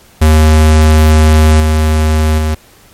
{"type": "tone with level steps", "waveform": "square", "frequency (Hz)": 77.78, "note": "D#2", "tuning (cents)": 0, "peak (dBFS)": [-4, -8, -11], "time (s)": [0.21, 2.55], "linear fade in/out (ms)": 10, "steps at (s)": [1.6, 2.38], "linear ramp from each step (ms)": 5, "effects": ["pink hiss -43 dBFS RMS until 2.93 s", "MP3 64 kbps"]}